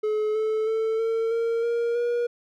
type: tone with pitch steps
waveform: triangle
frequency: 427.8 / 435.8 / 443.9 / 452.2 / 460.6 / 469.2 / 478 Hz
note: A4 / A4 / A4 / A4 / A#4 / A#4 / A#4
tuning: -49 / -17 / +15 / +47 / -21 / +11 / +43 cents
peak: -20 dBFS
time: 0.03-2.27 s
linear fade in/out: 10 ms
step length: 320 ms
effects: none